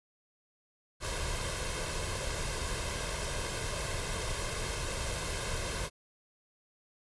pink noise with comb filter, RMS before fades -35 dBFS, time 1-5.9 s, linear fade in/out 50 ms, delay 1.9 ms, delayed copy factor +0.6, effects resampled to 24000 Hz

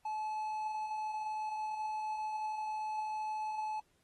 triangle tone, 861 Hz, A5, 38 cents flat, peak -33 dBFS, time 0.05-3.8 s, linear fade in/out 5 ms, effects pink hiss -74 dBFS RMS until 4.03 s + AAC 32 kbps

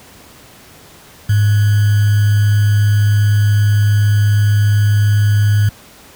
sine tone with sample-and-hold, 103.83 Hz, G#2, in tune, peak -8 dBFS, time 1.29-5.69 s, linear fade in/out 5 ms, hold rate 1575 Hz, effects pink hiss -41 dBFS RMS until 6.15 s + high-pass 60 Hz 12 dB/octave

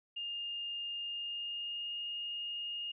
sine tone with pitch glide, 2821 to 2844 Hz, F7 to F7, +17 to +31 cents, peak -37 dBFS, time 0.16-2.92 s, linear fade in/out 10 ms, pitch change +14 cents, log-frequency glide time 1-1.97 s, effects none

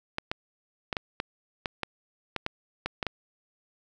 clicks, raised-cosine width 0.3 ms, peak -13 dBFS, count 12, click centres 0.184 / 0.315 / 0.928 / 0.968 / 1.201 / 1.658 / 1.833 / 2.363 / 2.464 / 2.86 / 3.028 / 3.067 s, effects none

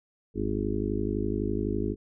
harmonic tone, 51.9 Hz, G#1, in tune, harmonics 1 / 2 / 4 / 5 / 6 / 7 / 8, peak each -34 / -34 / -34 / -34 / -34 / -34 / -34 dBFS, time 0.34-1.96 s, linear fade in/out 50 ms, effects none

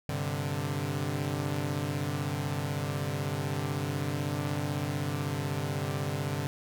sawtooth chord, G suspended fourth, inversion none, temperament equal, 98 / 130.81 / 146.83 Hz, G2 / C3 / D3, 0 / 0 / 0 cents, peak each -32 / -31 / -29 dBFS, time 0.09-6.47 s, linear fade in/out 0 ms, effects none

